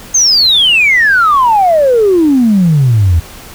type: exponential sweep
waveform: sine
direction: down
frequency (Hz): 6520 to 78.8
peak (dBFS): -4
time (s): 0.14-3.2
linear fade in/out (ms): 10
effects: tanh soft clip ceiling -1 dBFS + pink hiss -32 dBFS RMS until 3.54 s

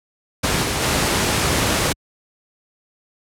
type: noise with level steps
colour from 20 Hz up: pink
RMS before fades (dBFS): -19 / -21 / -18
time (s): 0.43-1.93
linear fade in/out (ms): 10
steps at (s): 0.63 / 0.82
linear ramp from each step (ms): 2
effects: high-pass 60 Hz 12 dB/octave + low-pass 11000 Hz 12 dB/octave

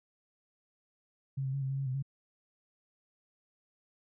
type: tone with pitch steps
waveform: sine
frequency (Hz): 135.7 / 132.9 / 138.5 / 133.4 / 136 / 137.1 / 128.6 / 137.4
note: C#3 / C3 / C#3 / C3 / C#3 / C#3 / C3 / C#3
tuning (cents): -36 / +27 / -1 / +34 / -33 / -19 / -30 / -15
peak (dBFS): -31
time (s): 1.37-2.026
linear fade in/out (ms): 10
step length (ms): 82
effects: none

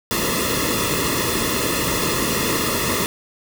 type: noise with comb filter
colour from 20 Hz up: pink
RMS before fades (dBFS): -21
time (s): 0.11-3.06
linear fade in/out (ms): 0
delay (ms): 1.3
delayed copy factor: -0.95
effects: none

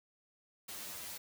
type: noise with comb filter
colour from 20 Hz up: white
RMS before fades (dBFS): -45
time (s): 0.68-1.18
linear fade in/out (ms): 10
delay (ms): 10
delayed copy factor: +0.9
effects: none

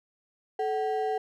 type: ring-modulated tone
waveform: triangle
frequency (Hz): 594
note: D5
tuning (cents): +20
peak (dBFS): -21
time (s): 0.59-1.18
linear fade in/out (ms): 5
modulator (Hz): 160
effects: none

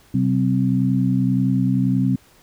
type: tone cluster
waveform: sine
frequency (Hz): 128.5 / 190.3 / 260.9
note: C3 / F#3 / C4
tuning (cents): -31 / +49 / -5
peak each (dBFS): -20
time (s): 0.14-2.16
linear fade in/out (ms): 5
effects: pink hiss -53 dBFS RMS until 2.42 s

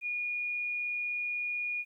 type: tone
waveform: sine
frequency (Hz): 2441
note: D#7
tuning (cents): -34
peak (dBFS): -31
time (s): 0.01-1.85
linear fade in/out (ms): 50
effects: 12-bit

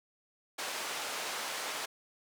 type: band-pass noise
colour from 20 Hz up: pink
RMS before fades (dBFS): -38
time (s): 0.58-1.86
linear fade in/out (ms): 10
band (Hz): 620 to 9300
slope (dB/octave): 12
effects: none

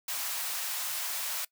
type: high-pass noise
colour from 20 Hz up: white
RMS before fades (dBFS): -34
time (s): 0.08-1.45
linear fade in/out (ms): 5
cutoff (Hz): 660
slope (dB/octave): 24
effects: noise-tail reverb RT60 0.1 s tail -22 dB re dry

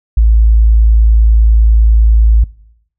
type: tone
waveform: sine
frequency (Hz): 55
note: A1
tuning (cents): 0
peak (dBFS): -4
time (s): 0.17-2.44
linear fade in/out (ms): 5
effects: noise-tail reverb RT60 0.8 s tail -22 dB re dry

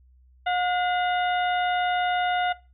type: harmonic tone with a mistuned harmonic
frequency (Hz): 720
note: F#5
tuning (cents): -47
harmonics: 1 / 2 / 3 / 4 / 5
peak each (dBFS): -23 / -29 / -33 / -35 / -37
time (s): 0.46-2.53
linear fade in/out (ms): 10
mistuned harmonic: 3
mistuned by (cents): -94
effects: noise-tail reverb RT60 0.3 s tail -20 dB re dry + added 63 Hz sine -53 dBFS peak until 2.73 s

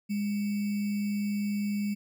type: tone with sample-and-hold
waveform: sine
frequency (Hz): 205.1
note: G#3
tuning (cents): -21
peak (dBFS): -27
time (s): 0.09-1.95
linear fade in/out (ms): 20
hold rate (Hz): 2450
effects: none

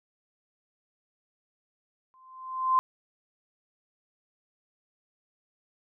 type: tone with exponential growth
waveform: sine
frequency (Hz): 1039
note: C6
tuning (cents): -12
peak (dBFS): -17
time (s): 2.14-2.79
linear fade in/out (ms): 0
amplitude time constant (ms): 140
effects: none

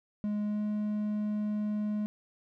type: tone with pitch glide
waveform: triangle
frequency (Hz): 208.6 to 210.3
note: G#3 to G#3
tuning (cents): +8 to +22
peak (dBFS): -27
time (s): 0.24-2.06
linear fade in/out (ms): 0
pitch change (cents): +14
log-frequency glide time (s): 0.44-0.62
effects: none

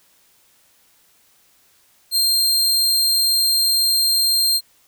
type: tone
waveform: sawtooth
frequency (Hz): 4186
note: C8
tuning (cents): 0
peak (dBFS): -12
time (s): 2.11-4.61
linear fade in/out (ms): 50
effects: white hiss -57 dBFS RMS until 4.87 s

